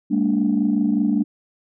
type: tone cluster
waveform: sine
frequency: 202.4 / 227.6 / 290.8 Hz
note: G#3 / A#3 / D4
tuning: -44 / -41 / -17 cents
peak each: -20 dBFS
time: 0.1-1.24 s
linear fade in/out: 20 ms
effects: tanh soft clip ceiling -9 dBFS